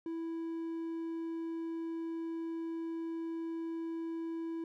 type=tone; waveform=triangle; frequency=329.6 Hz; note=E4; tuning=in tune; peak=-34 dBFS; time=0.06-4.64 s; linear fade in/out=2 ms; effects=none